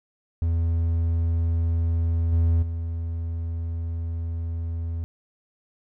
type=tone with level steps; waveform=triangle; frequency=83.2 Hz; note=E2; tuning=17 cents sharp; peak=-18 / -15 / -24 dBFS; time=0.42-5.04 s; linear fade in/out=0 ms; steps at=2.32 / 2.62 s; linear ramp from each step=10 ms; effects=none